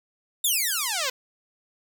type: exponential sweep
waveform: 5% pulse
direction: down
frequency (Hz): 3744 to 490.3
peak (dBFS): -13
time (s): 0.44-1.1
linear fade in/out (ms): 5
effects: none